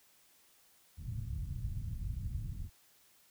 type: low-pass noise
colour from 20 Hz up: white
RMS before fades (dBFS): -39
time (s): 0.97-2.7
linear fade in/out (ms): 50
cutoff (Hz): 120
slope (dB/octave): 24
effects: white hiss -66 dBFS RMS until 3.3 s